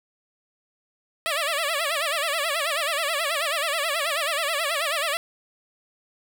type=tone with vibrato; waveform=10% pulse; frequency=615 Hz; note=D#5; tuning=20 cents flat; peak=-15 dBFS; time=1.26-5.17 s; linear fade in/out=0 ms; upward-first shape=sine; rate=9.3 Hz; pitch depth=170 cents each way; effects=none